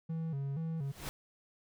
triangle tone with vibrato, 150 Hz, D3, 37 cents sharp, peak -32 dBFS, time 0.09-0.92 s, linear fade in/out 10 ms, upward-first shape square, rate 2.1 Hz, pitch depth 140 cents each way
pink noise with exponential growth, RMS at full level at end -38 dBFS, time 0.77-1.09 s, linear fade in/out 0 ms, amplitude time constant 68 ms
effects none

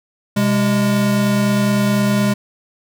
square tone pair together, 128.7 / 204.6 Hz, C3 / G#3, -28 / -26 cents, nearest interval minor sixth, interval 802 cents, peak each -21 / -15 dBFS, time 0.36-2.34 s, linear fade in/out 10 ms, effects none

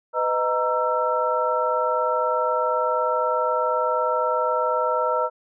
sine tone cluster, 502 / 622 / 933 / 1336 Hz, B4 / D#5 / A#5 / E6, +28 / -1 / +1 / +23 cents, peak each -25 dBFS, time 0.13-5.3 s, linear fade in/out 50 ms, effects none

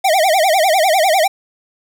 square tone with vibrato, 695 Hz, F5, 9 cents flat, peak -11 dBFS, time 0.04-1.28 s, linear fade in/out 10 ms, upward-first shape sine, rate 10 Hz, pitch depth 230 cents each way, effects none

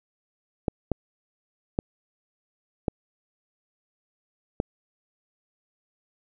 clicks, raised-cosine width 2 ms, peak -10 dBFS, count 5, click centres 0.682 / 0.917 / 1.789 / 2.882 / 4.601 s, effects none

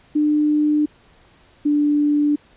sine tone pair in turn, 299.7 / 293.9 Hz, D4 / D4, +35 / +1 cents, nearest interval unison, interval 34 cents, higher first, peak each -14 dBFS, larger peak neither, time 0.15-0.86 / 1.65-2.36 s, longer neither, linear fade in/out 10 ms, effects pink hiss -53 dBFS RMS until 2.56 s + resampled to 8000 Hz

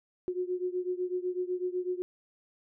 sine beating tone pair, 360 / 368 Hz, F#4 / F#4, -47 / -9 cents, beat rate 8 Hz, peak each -32 / -34 dBFS, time 0.28-2.02 s, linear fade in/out 0 ms, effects none

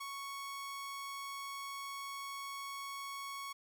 sawtooth tone, 1108.7 Hz, C#6, in tune, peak -38 dBFS, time 0-3.53 s, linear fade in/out 10 ms, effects none

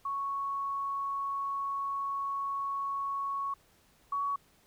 sine tone pair in turn, 1108.7 / 1123.5 Hz, C#6 / C#6, 0 / +23 cents, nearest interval unison, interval 23 cents, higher second, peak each -31 / -29 dBFS, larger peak second, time 0.05-3.54 / 4.12-4.36 s, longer first, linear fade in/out 5 ms, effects pink hiss -65 dBFS RMS until 4.66 s

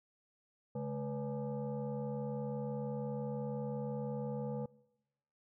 sine tone with frequency modulation, 138.9 Hz, C#3, 4 cents sharp, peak -36 dBFS, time 0.75-4.66 s, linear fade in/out 5 ms, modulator 352 Hz, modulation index 1.4, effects noise-tail reverb RT60 1.0 s tail -24 dB re dry

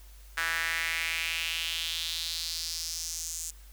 sawtooth tone with high-pass filter sweep, 164.81 Hz, E3, in tune, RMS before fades -33 dBFS, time 0.37-3.51 s, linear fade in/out 10 ms, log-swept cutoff 1600 to 7200 Hz, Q 3.3, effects added 50 Hz sine -48 dBFS peak until 3.72 s + white hiss -58 dBFS RMS until 3.72 s

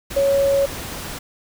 sine tone in noise, 554.4 Hz, C#5, in tune, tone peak -14 dBFS, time 0.16-0.66 s, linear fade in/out 10 ms, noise pink, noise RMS -31 dBFS, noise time 0.1-1.19 s, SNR +14 dB, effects none

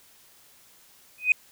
sine tone with exponential growth, 2500 Hz, D#7, 8 cents sharp, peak -11 dBFS, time 1.18-1.32 s, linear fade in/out 2 ms, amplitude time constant 30 ms, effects tanh soft clip ceiling -8 dBFS + white hiss -56 dBFS RMS until 1.51 s

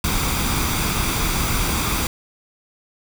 pink noise with comb filter, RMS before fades -21 dBFS, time 0.04-2.07 s, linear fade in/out 2 ms, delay 0.84 ms, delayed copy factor +0.5, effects none

